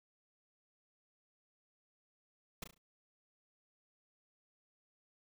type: noise with echo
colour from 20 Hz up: pink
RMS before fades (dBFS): -42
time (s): 2.62-2.64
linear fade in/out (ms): 5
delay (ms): 35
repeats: 4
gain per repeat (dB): -8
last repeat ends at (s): 2.78
effects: none